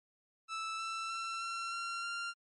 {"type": "tone with pitch steps", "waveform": "sawtooth", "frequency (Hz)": [1317, 1330.8, 1344.7, 1358.7, 1372.9, 1387.3], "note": ["E6", "E6", "E6", "F6", "F6", "F6"], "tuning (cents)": [-2, 16, 34, -48, -30, -12], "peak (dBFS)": -33, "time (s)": [0.48, 2.34], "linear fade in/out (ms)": 50, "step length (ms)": 310, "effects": ["low-pass 7000 Hz 12 dB/octave", "MP3 48 kbps"]}